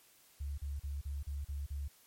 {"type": "tone bursts", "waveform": "sine", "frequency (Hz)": 71, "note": "C#2", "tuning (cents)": 42, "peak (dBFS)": -36, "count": 7, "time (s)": [0.4, 1.882], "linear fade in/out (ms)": 10, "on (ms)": 180, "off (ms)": 37, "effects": ["white hiss -64 dBFS RMS until 2.06 s", "MP3 64 kbps"]}